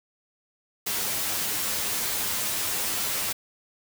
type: noise with comb filter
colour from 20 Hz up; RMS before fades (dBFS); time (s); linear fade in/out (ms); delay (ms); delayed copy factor
white; -28; 0.86-3.33; 10; 9.7; +0.65
effects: none